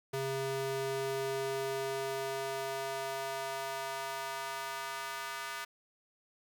square tone with high-pass filter sweep, 135.1 Hz, C#3, 44 cents flat, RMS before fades -37 dBFS, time 0.13-5.65 s, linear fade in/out 10 ms, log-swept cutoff 270 to 1300 Hz, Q 1.6, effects 11-bit

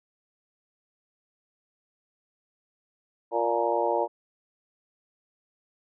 harmonic tone with a mistuned harmonic, 116.9 Hz, A#2, 5 cents sharp, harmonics 3 / 4 / 5 / 6 / 7 / 8, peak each -31 / -29 / -28 / -32 / -30 / -30 dBFS, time 3.31-4.08 s, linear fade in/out 50 ms, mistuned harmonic 7, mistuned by +52 cents, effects none

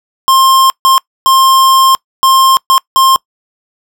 square tone bursts at uneven times, 1060 Hz, C6, 22 cents sharp, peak -5 dBFS, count 6, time 0.28-0.7 / 0.85-0.98 / 1.26-1.95 / 2.23-2.57 / 2.7-2.78 / 2.96-3.16 s, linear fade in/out 0 ms, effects noise-tail reverb RT60 0.1 s tail -25 dB re dry

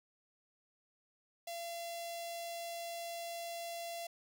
sawtooth tone with notch filter, 681 Hz, F5, 44 cents flat, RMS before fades -43 dBFS, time 1.47-4.07 s, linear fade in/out 5 ms, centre 1400 Hz, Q 0.8, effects none

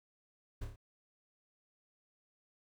brown noise with echo, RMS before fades -39 dBFS, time 0.61-0.65 s, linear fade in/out 10 ms, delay 28 ms, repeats 4, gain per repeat -4 dB, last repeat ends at 0.762 s, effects none

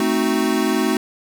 square chord, A diminished seventh, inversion none, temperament equal, 220 / 261.6 / 311.1 / 370 Hz, A3 / C4 / Eb4 / Gb4, 0 / 0 / 0 / 0 cents, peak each -23 dBFS, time 0-0.97 s, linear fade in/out 2 ms, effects none

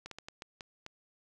slowing click train, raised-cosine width 0.2 ms, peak -26 dBFS, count 7, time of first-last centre 0.06-0.864 s, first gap 53 ms, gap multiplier 1.37, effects none

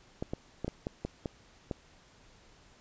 clicks, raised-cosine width 2 ms, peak -20 dBFS, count 8, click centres 0.225 / 0.335 / 0.646 / 0.68 / 0.869 / 1.05 / 1.258 / 1.712 s, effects pink hiss -60 dBFS RMS until 2.8 s + resampled to 16000 Hz

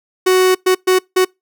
45% pulse tone bursts at uneven times, 371.2 Hz, F#4, 6 cents sharp, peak -9 dBFS, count 4, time 0.26-0.55 / 0.66-0.75 / 0.87-0.99 / 1.16-1.25 s, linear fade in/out 10 ms, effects noise-tail reverb RT60 0.2 s tail -26 dB re dry

